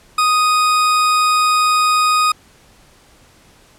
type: tone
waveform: 40% pulse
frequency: 1244.5 Hz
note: D#6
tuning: in tune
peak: -11 dBFS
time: 0.18-2.32 s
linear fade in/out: 5 ms
effects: pink hiss -49 dBFS RMS until 3.78 s + low-pass 11000 Hz 12 dB/octave